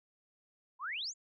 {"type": "exponential sweep", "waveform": "sine", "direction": "up", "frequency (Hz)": [940, 7459], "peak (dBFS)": -36, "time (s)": [0.79, 1.14], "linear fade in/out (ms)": 50, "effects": []}